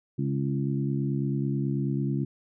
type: harmonic tone with a mistuned harmonic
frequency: 69.2 Hz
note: C#2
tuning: 2 cents flat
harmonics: 2 / 3 / 4 / 5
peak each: -27 / -31 / -33 / -35 dBFS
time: 0.18-2.25 s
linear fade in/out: 10 ms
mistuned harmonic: 5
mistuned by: -20 cents
effects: none